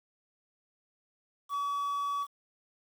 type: tone with quantisation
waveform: triangle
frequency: 1138 Hz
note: C#6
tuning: 45 cents sharp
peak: -28 dBFS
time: 1.49-2.27 s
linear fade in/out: 50 ms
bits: 9
effects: none